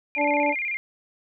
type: tone with vibrato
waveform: sine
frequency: 2253 Hz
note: C#7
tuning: 28 cents sharp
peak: -25 dBFS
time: 0.15-0.77 s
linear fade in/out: 0 ms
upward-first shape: square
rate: 16 Hz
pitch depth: 110 cents each way
type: harmonic tone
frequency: 291 Hz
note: D4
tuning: 16 cents flat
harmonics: 1 / 2 / 3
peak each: -26 / -24 / -24 dBFS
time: 0.16-0.55 s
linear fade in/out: 50 ms
effects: none